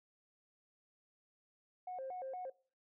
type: tone with vibrato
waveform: sine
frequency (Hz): 622.3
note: D#5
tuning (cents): 0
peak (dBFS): -40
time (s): 1.87-2.5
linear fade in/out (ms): 5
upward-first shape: square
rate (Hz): 4.3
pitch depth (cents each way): 280
effects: noise-tail reverb RT60 0.4 s tail -22 dB re dry + tanh soft clip ceiling -37 dBFS